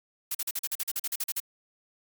blue noise bursts, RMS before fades -30 dBFS, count 14, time 0.31-1.401 s, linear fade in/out 5 ms, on 38 ms, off 43 ms, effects Opus 48 kbps

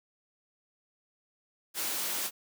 white high-pass noise, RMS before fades -33 dBFS, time 1.74-2.31 s, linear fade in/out 50 ms, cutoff 220 Hz, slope 12 dB/octave, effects none

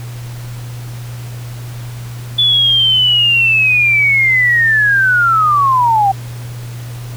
sine linear sweep, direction down, 3465 to 762 Hz, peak -8 dBFS, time 2.38-6.12 s, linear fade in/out 10 ms, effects added 120 Hz sine -24 dBFS peak until 7.16 s + pink hiss -36 dBFS RMS until 7.16 s

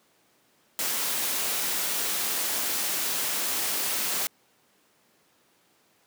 white noise, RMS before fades -28 dBFS, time 0.79-4.27 s, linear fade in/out 0 ms, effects pink hiss -64 dBFS RMS until 6.06 s + high-pass 200 Hz 12 dB/octave

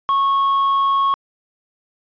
triangle tone with quantisation, 1100 Hz, C#6, 14 cents flat, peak -12 dBFS, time 0.09-1.14 s, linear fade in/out 0 ms, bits 5, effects resampled to 11025 Hz

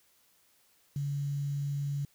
sine tone with quantisation, 142 Hz, C#3, 42 cents sharp, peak -30 dBFS, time 0.96-2.05 s, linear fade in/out 2 ms, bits 9, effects white hiss -67 dBFS RMS until 2.14 s

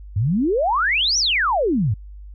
sine exponential two-way sweep, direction up then down, 92 to 6070 to 92 Hz, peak -16 dBFS, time 0.16-1.94 s, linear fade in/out 5 ms, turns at 1.18 s, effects added 50 Hz sine -35 dBFS peak until 2.34 s

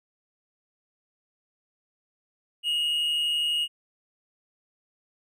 triangle tone with amplitude modulation, 2870 Hz, F7, 47 cents sharp, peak -20 dBFS, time 2.63-3.68 s, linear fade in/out 50 ms, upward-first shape sine, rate 152 Hz, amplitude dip 40%, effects none

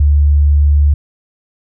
sine tone, 72.8 Hz, D2, 15 cents flat, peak -6 dBFS, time 0-0.94 s, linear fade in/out 5 ms, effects none

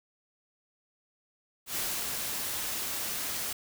white noise with ADSR envelope, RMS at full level -32 dBFS, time 1.66-3.53 s, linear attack 100 ms, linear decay 300 ms, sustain -2 dB, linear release 4 ms, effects none

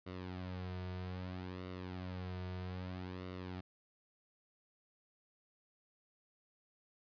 sawtooth tone with flanger, 91.6 Hz, F#2, 17 cents flat, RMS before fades -44 dBFS, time 0.06-3.61 s, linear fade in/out 10 ms, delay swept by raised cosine 1.2 to 3.8 ms, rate 0.62 Hz, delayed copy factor -0.6, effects resampled to 11025 Hz

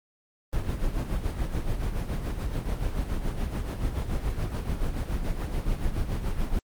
brown noise with tremolo, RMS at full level -26 dBFS, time 0.53-6.59 s, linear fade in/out 0 ms, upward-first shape sine, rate 7 Hz, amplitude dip 55%, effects Opus 24 kbps

